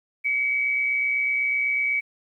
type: tone pair together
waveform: sine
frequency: 2151 / 2279 Hz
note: C7 / C#7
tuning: +47 / +47 cents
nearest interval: minor second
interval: 100 cents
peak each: -31 / -21 dBFS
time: 0.24-2.01 s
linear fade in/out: 20 ms
effects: 10-bit